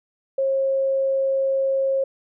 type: tone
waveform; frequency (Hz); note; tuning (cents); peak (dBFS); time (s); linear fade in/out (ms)
sine; 539; C#5; -49; -18; 0.38-2.04; 5
effects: none